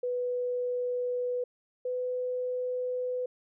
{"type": "tone pair in turn", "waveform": "sine", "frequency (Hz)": [493.9, 500.8], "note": ["B4", "B4"], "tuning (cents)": [0, 24], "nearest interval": "unison", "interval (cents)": 24, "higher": "second", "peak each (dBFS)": [-28, -29], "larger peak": "first", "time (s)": [[0.03, 1.44], [1.85, 3.26]], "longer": "neither", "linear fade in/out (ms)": 5, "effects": []}